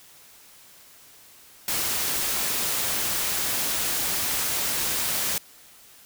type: noise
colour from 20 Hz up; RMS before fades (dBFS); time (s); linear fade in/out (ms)
white; -26; 1.68-5.38; 2
effects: white hiss -51 dBFS RMS until 6.05 s